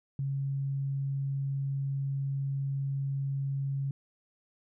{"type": "tone", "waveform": "sine", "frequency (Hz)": 137.6, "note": "C#3", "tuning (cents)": -12, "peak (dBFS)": -29, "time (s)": [0.19, 3.91], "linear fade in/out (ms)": 2, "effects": []}